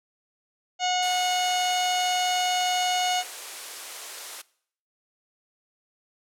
harmonic tone, 728 Hz, F#5, 28 cents flat, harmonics 1 / 2 / 3 / 4 / 5 / 6 / 7 / 8 / 9 / 10, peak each -24 / -37 / -34 / -30 / -37 / -36 / -42 / -44 / -34 / -45 dBFS, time 0.79-3.24 s, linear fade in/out 50 ms
white high-pass noise, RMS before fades -37 dBFS, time 1.02-4.42 s, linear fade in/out 10 ms, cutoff 380 Hz, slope 24 dB/octave
effects noise-tail reverb RT60 0.6 s tail -21 dB re dry + low-pass 11000 Hz 12 dB/octave

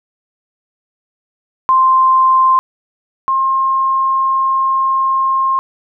sine tone pair in turn, 1046.5 / 1065.4 Hz, C6 / C6, 0 / +31 cents, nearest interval unison, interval 31 cents, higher second, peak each -7 / -11 dBFS, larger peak first, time 1.69-2.59 / 3.28-5.59 s, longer second, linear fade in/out 0 ms, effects none

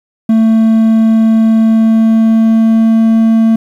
triangle tone with pitch glide, 222.9 to 224.5 Hz, A3 to A3, +23 to +35 cents, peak -3 dBFS, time 0.29-3.56 s, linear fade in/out 5 ms, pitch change +12 cents, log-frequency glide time 1.63-3.07 s, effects 7-bit

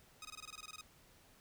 10% pulse tone bursts, 1256 Hz, D#6, 16 cents sharp, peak -39 dBFS, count 12, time 0.22-0.811 s, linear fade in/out 2 ms, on 30 ms, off 21 ms, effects pink hiss -65 dBFS RMS until 1.4 s

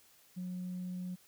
sine tone, 181.4 Hz, F#3, 34 cents flat, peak -36 dBFS, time 0.36-1.16 s, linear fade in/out 20 ms, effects tanh soft clip ceiling -34 dBFS + white hiss -64 dBFS RMS until 1.27 s

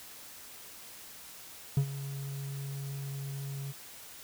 triangle tone with ADSR envelope, 138.59 Hz, C#3, in tune, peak -19 dBFS, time 1.77-3.73 s, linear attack 3 ms, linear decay 78 ms, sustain -15 dB, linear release 26 ms, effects white hiss -49 dBFS RMS until 4.23 s

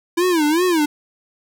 square tone with vibrato, 329.6 Hz, E4, in tune, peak -15 dBFS, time 0.17-0.86 s, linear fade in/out 10 ms, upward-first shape sine, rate 2.6 Hz, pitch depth 190 cents each way, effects none

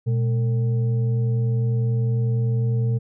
sine tone with frequency modulation, 120 Hz, B2, 49 cents flat, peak -18 dBFS, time 0.06-2.99 s, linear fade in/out 20 ms, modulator 331 Hz, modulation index 0.36, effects none

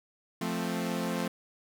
sawtooth chord, F major, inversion none, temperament equal, 174.61 / 220 / 261.6 Hz, F3 / A3 / C4, 0 / 0 / 0 cents, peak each -30 / -30 / -32 dBFS, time 0.41-1.28 s, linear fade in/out 5 ms, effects none

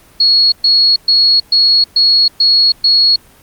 sine tone bursts, 4334 Hz, C#8, 40 cents flat, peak -6 dBFS, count 7, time 0.2-3.16 s, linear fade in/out 5 ms, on 320 ms, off 120 ms, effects pink hiss -44 dBFS RMS until 3.42 s + Opus 24 kbps

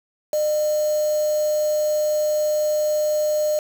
sine tone with quantisation, 606 Hz, D#5, 46 cents flat, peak -18 dBFS, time 0.33-3.59 s, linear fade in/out 2 ms, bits 5, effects none

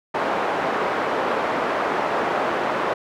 pink band-pass noise, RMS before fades -23 dBFS, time 0.14-2.94 s, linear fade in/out 10 ms, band 460 to 1300 Hz, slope 12 dB/octave, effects none

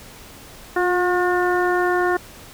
harmonic tone with a mistuned harmonic, 359.8 Hz, F#4, 48 cents flat, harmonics 1 / 2 / 3 / 4 / 5, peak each -19 / -23 / -26 / -25 / -27 dBFS, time 0.76-2.17 s, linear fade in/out 5 ms, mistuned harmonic 1, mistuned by -22 cents, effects pink hiss -42 dBFS RMS until 2.53 s

